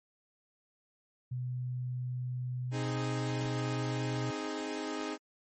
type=tone; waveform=sine; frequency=125.3 Hz; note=B2; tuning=25 cents sharp; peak=-33 dBFS; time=1.31-4.31 s; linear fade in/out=10 ms
type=chord; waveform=sawtooth; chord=Ab major; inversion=first; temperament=equal; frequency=261.6 / 311.1 / 415.3 Hz; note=C4 / Eb4 / Ab4; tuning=0 / 0 / 0 cents; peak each=-37 / -34 / -36 dBFS; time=2.71-5.18 s; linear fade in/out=50 ms
type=noise with exponential decay; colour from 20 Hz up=pink; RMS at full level=-42 dBFS; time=3.41-3.64 s; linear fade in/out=0 ms; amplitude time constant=50 ms
effects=MP3 32 kbps